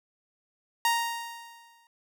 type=tone with exponential decay; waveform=sawtooth; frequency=932.3 Hz; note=A#5; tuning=in tune; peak=-17 dBFS; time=0.85-1.87 s; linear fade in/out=1 ms; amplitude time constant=220 ms; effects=none